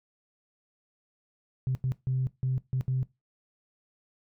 sine tone bursts at uneven times, 129.9 Hz, C3, 12 cents flat, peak -24 dBFS, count 6, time 1.67-1.75 / 1.84-1.92 / 2.07-2.27 / 2.43-2.58 / 2.73-2.81 / 2.88-3.03 s, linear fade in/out 0 ms, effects noise-tail reverb RT60 0.2 s tail -19 dB re dry + tanh soft clip ceiling -20 dBFS

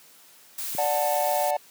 blue noise, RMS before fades -32 dBFS, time 0.58-1.51 s, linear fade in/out 5 ms
click, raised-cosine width 3 ms, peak -24 dBFS, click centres 0.75 s
triangle chord, D major, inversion none, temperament just, 587.3 / 734.2 / 881 Hz, D5 / F#5 / A5, 0 / -14 / +2 cents, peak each -24 / -24 / -27 dBFS, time 0.78-1.57 s, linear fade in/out 5 ms
effects white hiss -53 dBFS RMS until 1.7 s + high-pass 150 Hz 12 dB/octave

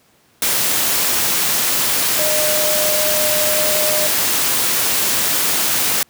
sine tone in noise, 610 Hz, D#5, 34 cents flat, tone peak -20 dBFS, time 2.19-4.07 s, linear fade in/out 2 ms, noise white, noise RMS -17 dBFS, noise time 0.42-6.03 s, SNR -6 dB, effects pink hiss -55 dBFS RMS until 6.09 s + high-pass 100 Hz 12 dB/octave

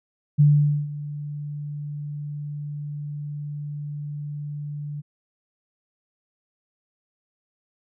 sine tone with ADSR envelope, 146.83 Hz, D3, in tune, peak -11 dBFS, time 0.38-5.02 s, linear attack 23 ms, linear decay 470 ms, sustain -18 dB, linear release 25 ms, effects none

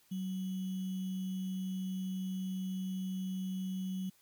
sine tone with sample-and-hold, 187.6 Hz, F#3, 24 cents sharp, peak -34 dBFS, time 0.11-4.1 s, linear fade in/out 10 ms, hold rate 3150 Hz, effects white hiss -67 dBFS RMS until 4.21 s + MP3 96 kbps

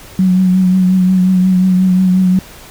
sine tone with vibrato, 185 Hz, F#3, in tune, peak -7 dBFS, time 0.19-2.39 s, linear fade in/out 2 ms, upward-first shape triangle, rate 5.6 Hz, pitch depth 36 cents each way, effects pink hiss -36 dBFS RMS until 2.7 s

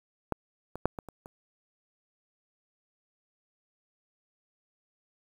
clicks, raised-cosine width 1 ms, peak -14 / -24 / -9 / -22 / -29 / -30 dBFS, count 6, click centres 0.323 / 0.756 / 0.856 / 0.988 / 1.087 / 1.259 s, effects 8-bit

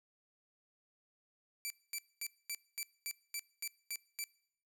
10% pulse tone bursts, 2328 Hz, D7, 16 cents flat, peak -29 dBFS, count 10, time 1.65-4.24 s, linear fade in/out 0 ms, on 52 ms, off 230 ms, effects noise-tail reverb RT60 0.7 s tail -24 dB re dry

